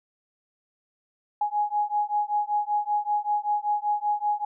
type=beating tone pair; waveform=sine; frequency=830.6 / 835.8 Hz; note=G#5 / G#5; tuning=0 / +11 cents; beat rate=5.2 Hz; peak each=-26 dBFS; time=1.41-4.45 s; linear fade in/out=5 ms; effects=none